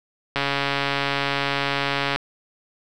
click train, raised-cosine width 0.3 ms, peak -6 dBFS, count 253, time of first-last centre 0.36-2.16 s, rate 140 Hz, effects none

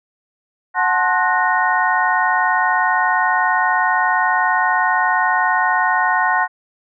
sine tone cluster, 736 / 876 / 1061 / 1471 / 1852 Hz, F#5 / A5 / C6 / F#6 / A#6, -9 / -8 / +24 / -11 / -12 cents, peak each -20 dBFS, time 0.74-6.48 s, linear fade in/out 50 ms, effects none

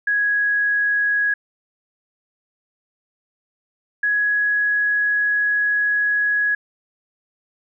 sine tone pair in turn, 1664 / 1673.3 Hz, G#6 / G#6, +3 / +13 cents, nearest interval unison, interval 10 cents, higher second, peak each -16 dBFS, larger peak neither, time 0.07-1.34 / 4.03-6.55 s, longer second, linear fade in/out 5 ms, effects none

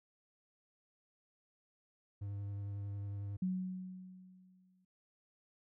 triangle tone with vibrato, 100.6 Hz, G2, 45 cents sharp, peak -37 dBFS, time 2.21-3.37 s, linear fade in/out 10 ms, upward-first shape triangle, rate 11 Hz, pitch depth 16 cents each way
sine tone with exponential decay, 185 Hz, F#3, in tune, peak -31 dBFS, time 3.42-4.85 s, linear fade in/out 5 ms, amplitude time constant 310 ms
effects none

